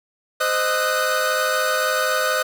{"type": "tone cluster", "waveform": "45% pulse", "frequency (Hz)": [517, 619, 1231, 1303, 1487], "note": ["C5", "D#5", "D#6", "E6", "F#6"], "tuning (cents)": [-21, -9, -19, -20, 8], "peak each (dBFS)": [-25, -25, -25, -31, -23], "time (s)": [0.4, 2.43], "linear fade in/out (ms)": 10, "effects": []}